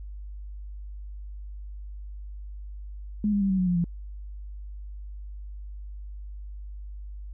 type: tone with pitch steps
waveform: sine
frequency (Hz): 209.5 / 202.6 / 195.92 / 189.47 / 183.23 / 177.19 / 171.35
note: G#3 / G#3 / G3 / F#3 / F#3 / F3 / F3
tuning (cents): +15 / -43 / -1 / +41 / -17 / +25 / -33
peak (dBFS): -21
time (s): 3.24-3.842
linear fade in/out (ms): 2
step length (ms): 86
effects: added 50 Hz sine -36 dBFS peak until 7.33 s